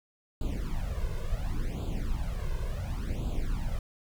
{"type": "noise with flanger", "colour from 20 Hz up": "brown", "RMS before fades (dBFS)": -31, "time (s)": [0.41, 3.79], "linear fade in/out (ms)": 2, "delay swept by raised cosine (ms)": [0.26, 1.96], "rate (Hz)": 0.7, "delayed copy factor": 1, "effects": []}